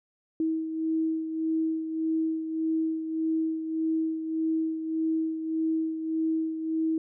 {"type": "beating tone pair", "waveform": "sine", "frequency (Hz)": [320.3, 322], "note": ["E4", "E4"], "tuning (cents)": [-50, -41], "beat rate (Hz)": 1.7, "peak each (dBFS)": [-26, -34], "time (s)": [0.4, 6.98], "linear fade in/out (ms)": 2, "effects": []}